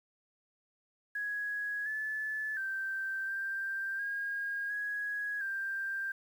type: tone with pitch steps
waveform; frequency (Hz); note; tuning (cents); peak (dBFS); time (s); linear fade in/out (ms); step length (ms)
sine; 1667 / 1732 / 1563 / 1579 / 1628 / 1664 / 1582; G#6 / A6 / G6 / G6 / G#6 / G#6 / G6; +6 / -28 / -6 / +12 / -35 / +3 / +15; -33; 1.15-6.12; 5; 710
effects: 10-bit